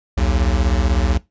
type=beating tone pair; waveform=square; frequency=61.9 / 77.9 Hz; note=B1 / D#2; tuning=+5 / +3 cents; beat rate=16 Hz; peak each=-17 / -20 dBFS; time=0.17-1.18 s; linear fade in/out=10 ms; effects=noise-tail reverb RT60 0.2 s tail -20 dB re dry + resampled to 16000 Hz